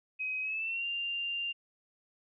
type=tone with pitch glide; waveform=sine; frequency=2528 to 2789 Hz; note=D#7 to F7; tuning=+27 to -3 cents; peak=-32 dBFS; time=0.19-1.53 s; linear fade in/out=20 ms; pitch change=+170 cents; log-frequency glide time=0.42-0.86 s; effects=none